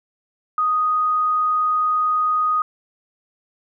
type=tone; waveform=sine; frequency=1244.5 Hz; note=D#6; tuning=in tune; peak=-16 dBFS; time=0.58-2.62 s; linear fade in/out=2 ms; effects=none